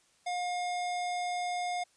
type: tone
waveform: square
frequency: 714 Hz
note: F5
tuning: 38 cents sharp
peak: -32 dBFS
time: 0.26-1.84 s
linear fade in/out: 10 ms
effects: white hiss -67 dBFS RMS until 1.96 s + resampled to 22050 Hz